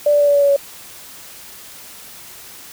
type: tone with pitch steps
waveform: sine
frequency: 587.3 / 582.9 / 578.5 / 574.2 / 569.9 / 565.7 / 561.4 Hz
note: D5 / D5 / D5 / D5 / C#5 / C#5 / C#5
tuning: 0 / -13 / -26 / -39 / +48 / +35 / +22 cents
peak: -10 dBFS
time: 0.06-0.564 s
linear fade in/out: 5 ms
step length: 72 ms
effects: white hiss -38 dBFS RMS until 2.72 s